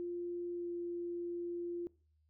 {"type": "tone with pitch glide", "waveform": "sine", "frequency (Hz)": [349.2, 346.8], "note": ["F4", "F4"], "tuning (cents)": [0, -12], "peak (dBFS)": -37, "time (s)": [0, 1.87], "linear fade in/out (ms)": 0, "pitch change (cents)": -12, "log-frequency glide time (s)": [0.53, 0.69], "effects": ["noise-tail reverb RT60 0.4 s tail -22 dB re dry", "added 77 Hz sine -70 dBFS peak until 2.29 s"]}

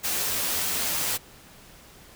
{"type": "noise with comb filter", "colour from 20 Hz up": "white", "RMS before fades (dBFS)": -27, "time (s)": [0.03, 1.18], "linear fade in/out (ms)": 20, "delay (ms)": 12, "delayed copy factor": 0.55, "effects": ["pink hiss -50 dBFS RMS until 2.15 s"]}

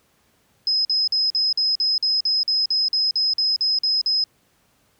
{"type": "tone bursts", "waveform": "sine", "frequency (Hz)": 5090, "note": "D#8", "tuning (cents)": 39, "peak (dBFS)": -17, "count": 16, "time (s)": [0.67, 4.24], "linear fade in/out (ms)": 2, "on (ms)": 180, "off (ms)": 46, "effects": ["pink hiss -62 dBFS RMS until 4.99 s", "high-pass 60 Hz 12 dB/octave"]}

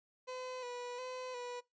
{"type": "tone with vibrato", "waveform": "30% pulse", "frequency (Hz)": 498.9, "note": "B4", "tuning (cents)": 17, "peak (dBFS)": -39, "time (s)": [0.27, 1.61], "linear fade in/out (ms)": 20, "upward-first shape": "square", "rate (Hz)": 1.4, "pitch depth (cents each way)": 34, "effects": ["noise-tail reverb RT60 0.2 s tail -22 dB re dry", "resampled to 16000 Hz"]}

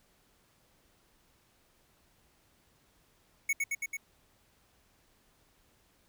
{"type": "tone with echo", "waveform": "square", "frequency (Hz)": 2217, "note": "C#7", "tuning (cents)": 0, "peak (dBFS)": -27, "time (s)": [3.49, 3.53], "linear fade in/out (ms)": 5, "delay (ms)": 110, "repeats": 4, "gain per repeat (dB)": -2, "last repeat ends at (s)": 3.97, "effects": ["pink hiss -68 dBFS RMS until 6.08 s"]}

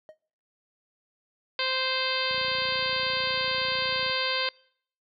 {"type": "tone with exponential decay", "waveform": "triangle", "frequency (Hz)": 622.3, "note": "D#5", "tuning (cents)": 0, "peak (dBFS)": -37, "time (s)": [0.09, 0.19], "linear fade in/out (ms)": 0, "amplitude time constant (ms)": 20}
{"type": "harmonic tone", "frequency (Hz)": 521, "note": "C5", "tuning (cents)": -7, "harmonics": [1, 2, 3, 4, 5, 6, 7, 8, 9], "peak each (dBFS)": [-34, -34, -34, -34, -34, -34, -34, -34, -34], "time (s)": [1.59, 4.49], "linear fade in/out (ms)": 2}
{"type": "click train", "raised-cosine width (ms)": 5, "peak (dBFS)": -32, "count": 53, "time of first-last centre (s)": [2.31, 4.097], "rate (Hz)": 29.1}
{"effects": ["noise-tail reverb RT60 0.6 s tail -25 dB re dry", "high-pass 100 Hz 12 dB/octave"]}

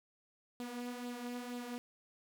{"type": "tone with flanger", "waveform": "sawtooth", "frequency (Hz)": 243.9, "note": "B3", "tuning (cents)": -21, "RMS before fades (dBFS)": -43, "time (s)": [0.6, 1.78], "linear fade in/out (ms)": 0, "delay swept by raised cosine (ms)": [0.24, 4.54], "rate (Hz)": 2.1, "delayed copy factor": 0.5, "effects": []}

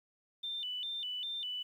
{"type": "tone with vibrato", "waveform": "sine", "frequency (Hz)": 3269, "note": "G#7", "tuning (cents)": -28, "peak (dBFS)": -36, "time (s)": [0.43, 1.63], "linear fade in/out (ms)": 10, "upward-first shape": "square", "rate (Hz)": 2.5, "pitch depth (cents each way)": 160, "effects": ["11-bit"]}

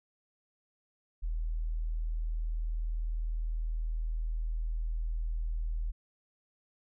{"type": "tone", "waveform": "sine", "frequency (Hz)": 40.1, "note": "E1", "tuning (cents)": -47, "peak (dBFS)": -30, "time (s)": [1.22, 5.92], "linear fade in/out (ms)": 20, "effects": []}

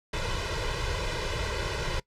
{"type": "noise with comb filter", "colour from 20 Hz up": "pink", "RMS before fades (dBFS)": -30, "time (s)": [0.13, 2], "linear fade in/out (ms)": 5, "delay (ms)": 2, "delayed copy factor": 0.95, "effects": ["noise-tail reverb RT60 0.1 s tail -21 dB re dry", "low-pass 5000 Hz 12 dB/octave"]}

